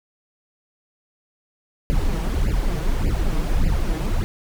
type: noise with flanger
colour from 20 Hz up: brown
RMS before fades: -20 dBFS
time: 1.9-4.24 s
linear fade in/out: 0 ms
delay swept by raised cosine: 0.41 to 6.31 ms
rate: 1.7 Hz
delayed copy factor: +0.9
effects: none